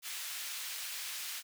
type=high-pass noise; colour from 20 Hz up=pink; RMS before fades=-41 dBFS; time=0.02-1.43 s; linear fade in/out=50 ms; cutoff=2200 Hz; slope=12 dB/octave; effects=none